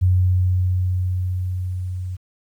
sine tone with level ramp, 91.5 Hz, F#2, 19 cents flat, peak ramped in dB -12 to -25 dBFS, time 0.01-2.17 s, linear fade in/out 20 ms, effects 9-bit

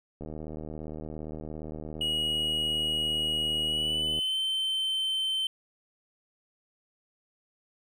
click train, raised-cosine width 2 ms, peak -26 dBFS, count 309, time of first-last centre 0.21-4.189 s, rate 77.4 Hz
triangle tone with pitch glide, 2900 to 3090 Hz, F#7 to G7, -35 to -26 cents, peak -25 dBFS, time 2.01-5.47 s, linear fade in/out 2 ms, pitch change +109 cents, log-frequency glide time 3.66-4.38 s
effects none

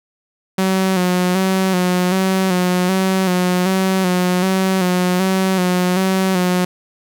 sawtooth tone with vibrato, 185 Hz, F#3, in tune, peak -10 dBFS, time 0.58-6.65 s, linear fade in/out 5 ms, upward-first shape square, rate 1.3 Hz, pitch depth 41 cents each way, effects none

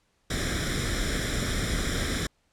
pink noise with comb filter, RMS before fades -28 dBFS, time 0.3-2.27 s, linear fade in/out 5 ms, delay 0.55 ms, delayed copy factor +0.75, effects pink hiss -70 dBFS RMS until 2.52 s + low-pass 9000 Hz 12 dB/octave

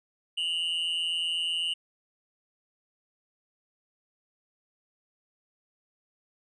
triangle tone pair together, 2830 / 2998 Hz, F7 / F#7, +22 / +22 cents, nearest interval minor second, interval 100 cents, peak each -28 / -29 dBFS, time 0.37-1.74 s, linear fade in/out 10 ms, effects resampled to 24000 Hz

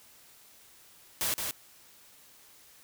white noise with echo, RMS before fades -30 dBFS, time 1.21-1.34 s, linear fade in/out 0 ms, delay 170 ms, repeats 1, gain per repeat -4 dB, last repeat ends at 1.51 s, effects white hiss -57 dBFS RMS until 2.83 s

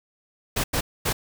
pink noise bursts at uneven times, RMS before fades -24 dBFS, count 3, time 0.56-0.64 / 0.73-0.81 / 1.05-1.13 s, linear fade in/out 10 ms, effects none

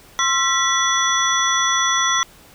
sine tone cluster, 1060 / 1348 / 1950 / 3412 / 5910 Hz, C6 / E6 / B6 / G#7 / F#8, +22 / +38 / -23 / +46 / -3 cents, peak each -22 dBFS, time 0.19-2.23 s, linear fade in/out 0 ms, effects pink hiss -47 dBFS RMS until 2.54 s

